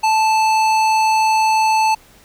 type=tone with hard clipping; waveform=sine; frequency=877 Hz; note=A5; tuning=6 cents flat; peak=-14 dBFS; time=0.03-1.95 s; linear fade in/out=10 ms; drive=15 dB; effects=pink hiss -48 dBFS RMS until 2.24 s